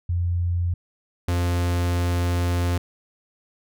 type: tone pair in turn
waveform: sine / 45% pulse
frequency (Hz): 87.31 / 87.63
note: F2 / F2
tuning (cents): 0 / +6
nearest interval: unison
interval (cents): 6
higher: second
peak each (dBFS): -20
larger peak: neither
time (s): 0.09-0.74 / 1.28-2.78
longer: second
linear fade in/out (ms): 5
effects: none